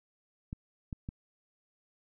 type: clicks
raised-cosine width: 5 ms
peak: -25 dBFS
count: 3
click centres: 0.529 / 0.928 / 1.089 s
effects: none